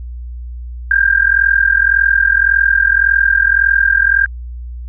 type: tone with amplitude modulation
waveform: sine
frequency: 1598 Hz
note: G6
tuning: 33 cents sharp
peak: -5 dBFS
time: 0.91-4.26 s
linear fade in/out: 2 ms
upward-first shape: sine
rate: 41.8 Hz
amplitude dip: 85%
effects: added 60 Hz sine -24 dBFS peak until 4.88 s